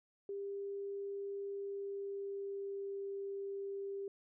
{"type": "tone with pitch glide", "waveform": "sine", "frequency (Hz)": [398.7, 395.7], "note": ["G4", "G4"], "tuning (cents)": [29, 16], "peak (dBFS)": -39, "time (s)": [0.29, 4.08], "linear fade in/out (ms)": 2, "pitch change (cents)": -13, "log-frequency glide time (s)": [1.46, 3.04], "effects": []}